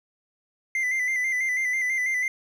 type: tone with vibrato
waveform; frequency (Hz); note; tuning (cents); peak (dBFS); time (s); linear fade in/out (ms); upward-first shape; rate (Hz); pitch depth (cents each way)
triangle; 2044; C7; -41; -21; 0.75-2.28; 2; square; 6.1; 42
effects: none